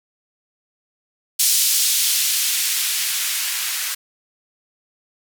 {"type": "noise with band-pass filter sweep", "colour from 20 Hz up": "violet", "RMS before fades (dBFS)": -20, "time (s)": [1.39, 3.95], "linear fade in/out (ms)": 10, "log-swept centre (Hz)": [4400, 1500], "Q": 0.9, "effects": []}